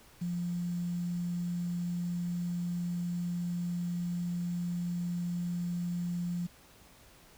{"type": "tone with quantisation", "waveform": "sine", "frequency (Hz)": 174.61, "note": "F3", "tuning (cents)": 0, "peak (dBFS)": -31, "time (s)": [0.21, 6.47], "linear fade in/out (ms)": 10, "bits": 9, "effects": ["pink hiss -58 dBFS RMS until 7.37 s"]}